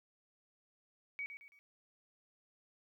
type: tone with echo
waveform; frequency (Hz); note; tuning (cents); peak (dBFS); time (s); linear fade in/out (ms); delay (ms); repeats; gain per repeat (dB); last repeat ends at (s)
sine; 2259; C#7; +32; -38; 1.19-1.26; 0; 110; 3; -8; 1.59
effects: 13-bit